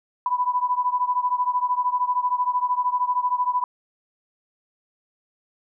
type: beating tone pair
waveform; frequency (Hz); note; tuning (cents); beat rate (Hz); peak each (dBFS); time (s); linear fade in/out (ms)
sine; 987.8 / 1000.8; B5 / B5; 0 / +23; 13; -22 / -24; 0.26-3.64; 2
effects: none